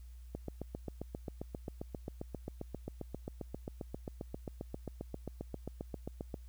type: click train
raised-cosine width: 2 ms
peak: -26 dBFS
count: 46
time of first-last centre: 0.35-6.342 s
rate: 7.51 Hz
effects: added 60 Hz sine -48 dBFS peak until 6.48 s + white hiss -70 dBFS RMS until 6.48 s